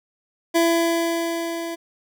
25% pulse tone with level ramp, 334.9 Hz, E4, 27 cents sharp, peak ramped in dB -11 to -24 dBFS, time 0.54-1.76 s, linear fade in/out 20 ms, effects none

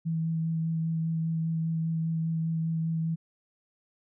sine tone with vibrato, 162.6 Hz, E3, 23 cents flat, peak -26 dBFS, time 0.05-3.16 s, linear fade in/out 20 ms, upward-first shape sine, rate 5 Hz, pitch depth 12 cents each way, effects none

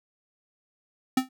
square tone with exponential decay, 259.2 Hz, C4, 16 cents flat, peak -17 dBFS, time 1.17-1.29 s, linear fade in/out 5 ms, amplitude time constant 24 ms, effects none

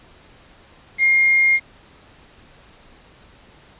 sine tone with quantisation, 2128 Hz, C7, 29 cents sharp, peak -12 dBFS, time 0.98-1.6 s, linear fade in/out 50 ms, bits 6, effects pink hiss -49 dBFS RMS until 3.79 s + resampled to 8000 Hz

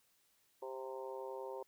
harmonic tone with a mistuned harmonic, 131.5 Hz, C3, 9 cents sharp, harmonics 3 / 4 / 5 / 6 / 7 / 8, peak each -46 / -46 / -56 / -56 / -49 / -59 dBFS, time 0.62-1.63 s, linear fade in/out 5 ms, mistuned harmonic 8, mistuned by -15 cents, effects white hiss -74 dBFS RMS until 1.67 s

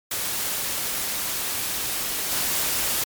white noise with level steps, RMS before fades -27 / -24 dBFS, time 0.11-3.04 s, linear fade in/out 5 ms, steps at 2.3 s, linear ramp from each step 20 ms, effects MP3 96 kbps

